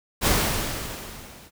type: noise with level ramp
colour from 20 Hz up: pink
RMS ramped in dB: -18 to -48 dBFS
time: 0.21-1.51 s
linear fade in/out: 50 ms
effects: none